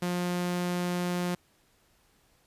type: tone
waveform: sawtooth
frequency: 177.4 Hz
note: F3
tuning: 27 cents sharp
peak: -24 dBFS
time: 0.02-1.35 s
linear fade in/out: 5 ms
effects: pink hiss -66 dBFS RMS until 2.46 s + resampled to 32000 Hz